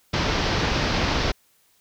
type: low-pass noise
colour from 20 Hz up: pink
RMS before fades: -23 dBFS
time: 0.13-1.32 s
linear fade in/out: 10 ms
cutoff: 5600 Hz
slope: 48 dB/octave
effects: white hiss -62 dBFS RMS until 1.8 s